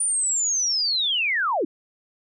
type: linear sweep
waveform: sine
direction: down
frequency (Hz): 9390 to 261.6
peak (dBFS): -20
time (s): 0-1.65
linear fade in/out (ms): 5
effects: none